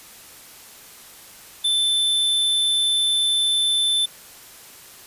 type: tone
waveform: square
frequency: 3531 Hz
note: A7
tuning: 5 cents sharp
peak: -18 dBFS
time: 1.64-4.06 s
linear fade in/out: 10 ms
effects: white hiss -44 dBFS RMS until 5.06 s + resampled to 32000 Hz